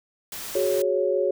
white noise, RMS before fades -35 dBFS, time 0.32-0.82 s, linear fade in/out 2 ms
sine chord, F# suspended second, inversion none, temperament equal, 370 / 415.3 / 554.4 Hz, F#4 / G#4 / C#5, 0 / 0 / 0 cents, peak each -25 / -26 / -23 dBFS, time 0.55-1.31 s, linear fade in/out 5 ms
effects none

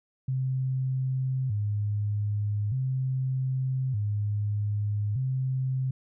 sine tone with vibrato, 116.5 Hz, A#2, 1 cent flat, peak -25 dBFS, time 0.28-5.91 s, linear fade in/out 5 ms, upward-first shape square, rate 0.41 Hz, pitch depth 200 cents each way, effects none

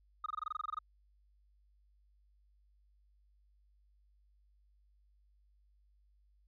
sine tone bursts, 1244.5 Hz, D#6, in tune, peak -32 dBFS, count 13, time 0.24-0.789 s, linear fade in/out 5 ms, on 21 ms, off 23 ms, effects tanh soft clip ceiling -33 dBFS + added 50 Hz sine -66 dBFS peak until 6.47 s

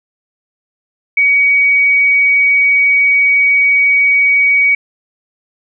sine tone, 2257 Hz, C#7, 31 cents sharp, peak -7 dBFS, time 1.17-4.75 s, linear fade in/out 5 ms, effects none

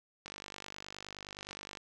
click train, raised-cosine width 0.2 ms, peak -26 dBFS, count 76, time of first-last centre 0.26-1.772 s, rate 49.6 Hz, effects none

